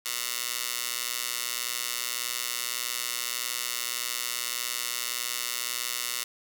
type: tone with high-pass filter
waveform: 15% pulse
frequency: 121.7 Hz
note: B2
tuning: 25 cents flat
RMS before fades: -32 dBFS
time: 0.05-6.24 s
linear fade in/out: 10 ms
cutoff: 3100 Hz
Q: 0.51
effects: none